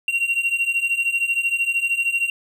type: beating tone pair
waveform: triangle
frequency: 2745 / 2758 Hz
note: F7 / F7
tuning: -31 / -22 cents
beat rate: 13 Hz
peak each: -22 / -19 dBFS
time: 0.08-2.3 s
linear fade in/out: 2 ms
effects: none